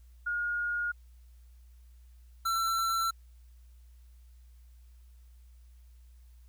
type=tone pair in turn; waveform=sine / square; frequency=1430 / 1345.6 Hz; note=F6 / E6; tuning=+41 / +35 cents; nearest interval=minor second; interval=106 cents; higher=first; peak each=-29 / -28 dBFS; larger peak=second; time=0.26-0.92 / 2.45-3.11 s; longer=neither; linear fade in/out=10 ms; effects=added 60 Hz sine -52 dBFS peak until 6.48 s + white hiss -72 dBFS RMS until 6.48 s